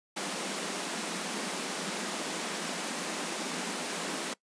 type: high-pass noise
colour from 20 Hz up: pink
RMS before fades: -35 dBFS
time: 0.16-4.34 s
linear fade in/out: 10 ms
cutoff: 170 Hz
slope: 96 dB/octave
effects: noise-tail reverb RT60 0.1 s tail -21 dB re dry + resampled to 22050 Hz